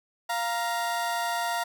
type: tone pair together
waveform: 30% pulse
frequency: 696 / 938.4 Hz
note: F5 / A#5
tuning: -6 / +11 cents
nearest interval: perfect fourth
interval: 517 cents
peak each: -27 dBFS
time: 0.29-1.64 s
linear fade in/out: 10 ms
effects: none